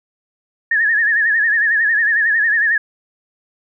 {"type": "tone with vibrato", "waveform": "sine", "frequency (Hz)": 1760, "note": "A6", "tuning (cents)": 0, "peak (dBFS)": -12, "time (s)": [0.71, 2.78], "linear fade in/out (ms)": 5, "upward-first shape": "sine", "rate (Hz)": 11, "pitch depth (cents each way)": 100, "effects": []}